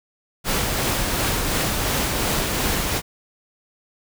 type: noise with tremolo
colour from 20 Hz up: pink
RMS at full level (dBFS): -21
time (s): 0.44-3.02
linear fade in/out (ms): 50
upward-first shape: triangle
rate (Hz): 2.8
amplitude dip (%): 30
effects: none